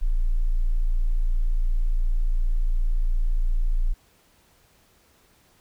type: tone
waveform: sine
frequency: 28.61 Hz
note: A#0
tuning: 31 cents flat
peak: -18 dBFS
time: 0.01-3.94 s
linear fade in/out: 20 ms
effects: pink hiss -60 dBFS RMS until 5.6 s